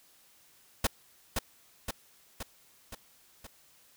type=noise with echo; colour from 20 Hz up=pink; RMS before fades=-26 dBFS; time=0.84-0.87 s; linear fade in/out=5 ms; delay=520 ms; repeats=5; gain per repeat=-4 dB; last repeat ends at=3.47 s; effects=white hiss -62 dBFS RMS until 3.96 s